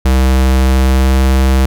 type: tone with pitch glide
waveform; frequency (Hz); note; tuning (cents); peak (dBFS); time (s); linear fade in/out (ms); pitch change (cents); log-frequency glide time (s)
square; 65.2 to 65.81; C2 to C2; -5 to +11; -8; 0.05-1.66; 5; +16; 0.6-1.2
effects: none